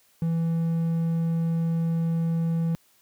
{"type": "tone", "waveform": "triangle", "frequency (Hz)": 165.5, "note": "E3", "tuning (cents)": 7, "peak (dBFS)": -20, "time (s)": [0.22, 2.75], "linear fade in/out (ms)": 0, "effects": ["white hiss -62 dBFS RMS until 3.01 s", "high-pass 60 Hz 12 dB/octave"]}